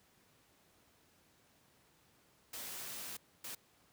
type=noise bursts at uneven times; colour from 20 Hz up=white; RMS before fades=-45 dBFS; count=2; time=2.53-3.17 / 3.44-3.55 s; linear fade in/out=5 ms; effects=pink hiss -69 dBFS RMS until 3.92 s + high-pass 80 Hz 12 dB/octave